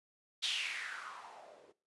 violet noise with low-pass filter sweep, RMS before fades -42 dBFS, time 0.42-1.73 s, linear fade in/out 20 ms, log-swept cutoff 3600 to 420 Hz, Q 4.6, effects noise-tail reverb RT60 0.4 s tail -21 dB re dry + resampled to 24000 Hz

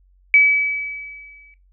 sine tone with exponential decay, 2288 Hz, D7, 46 cents flat, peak -7 dBFS, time 0.34-1.54 s, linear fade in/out 1 ms, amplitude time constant 260 ms, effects noise-tail reverb RT60 0.2 s tail -17 dB re dry + added 46 Hz sine -52 dBFS peak until 1.72 s

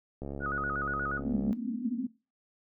click train, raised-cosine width 2 ms, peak -25 dBFS, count 91, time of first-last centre 0.22-1.509 s, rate 69.8 Hz
sine tone with vibrato, 1354 Hz, E6, 46 cents sharp, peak -31 dBFS, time 0.4-1.21 s, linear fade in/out 50 ms, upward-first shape square, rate 8.4 Hz, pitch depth 130 cents each way
pink band-pass noise, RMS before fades -33 dBFS, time 1.19-2.07 s, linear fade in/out 5 ms, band 220 to 270 Hz, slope 96 dB/octave
sine tone, 201.5 Hz, G3, 48 cents sharp, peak -31 dBFS, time 1.32-1.53 s, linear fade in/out 0 ms
effects noise-tail reverb RT60 0.3 s tail -19 dB re dry

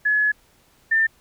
sine tone pair in turn, 1700 / 1792.4 Hz, G#6 / A6, +40 / +32 cents, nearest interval minor second, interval 92 cents, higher second, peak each -16 / -15 dBFS, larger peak second, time 0.05-0.32 / 0.91-1.07 s, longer first, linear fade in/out 10 ms, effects pink hiss -58 dBFS RMS until 1.2 s

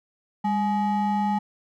triangle ring-modulated tone, 523.3 Hz, C5, in tune, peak -16 dBFS, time 0.44-1.39 s, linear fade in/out 10 ms, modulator 321 Hz, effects none

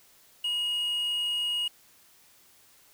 triangle tone with quantisation, 2877 Hz, F#7, 49 cents flat, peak -25 dBFS, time 0.44-1.68 s, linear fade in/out 5 ms, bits 8, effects white hiss -59 dBFS RMS until 2.93 s

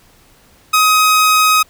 sawtooth tone, 1261 Hz, D#6, 23 cents sharp, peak -5 dBFS, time 0.73-1.63 s, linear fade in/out 10 ms, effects pink hiss -49 dBFS RMS until 1.69 s

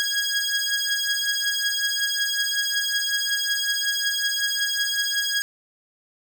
15% pulse beating tone pair, 1645 / 1650.4 Hz, G#6 / G#6, -17 / -11 cents, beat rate 5.4 Hz, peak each -18 / -19 dBFS, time 0-5.42 s, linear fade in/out 0 ms, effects 8-bit

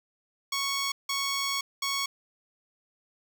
10% pulse tone bursts at uneven times, 1108.7 Hz, C#6, in tune, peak -19 dBFS, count 3, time 0.52-0.92 / 1.09-1.61 / 1.82-2.06 s, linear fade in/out 5 ms, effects none

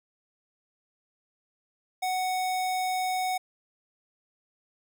square tone, 742 Hz, F#5, 5 cents sharp, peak -27 dBFS, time 2.02-3.38 s, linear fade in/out 10 ms, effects none

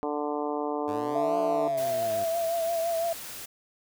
harmonic tone, 147.7 Hz, D3, 10 cents sharp, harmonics 2 / 3 / 4 / 5 / 6 / 7 / 8, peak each -33 / -32 / -36 / -35 / -37 / -38 / -44 dBFS, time 0.03-1.68 s, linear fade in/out 0 ms
10% pulse exponential two-way sweep, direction up then down, 97.4 to 185 to 97.4 Hz, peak -31 dBFS, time 0.87-2.25 s, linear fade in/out 20 ms, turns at 1.39 s
sine tone with vibrato, 669 Hz, E5, 25 cents sharp, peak -25 dBFS, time 1.15-3.13 s, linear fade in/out 5 ms, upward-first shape triangle, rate 5.9 Hz, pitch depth 46 cents each way
white noise, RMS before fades -40 dBFS, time 1.77-3.46 s, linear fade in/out 10 ms
effects none

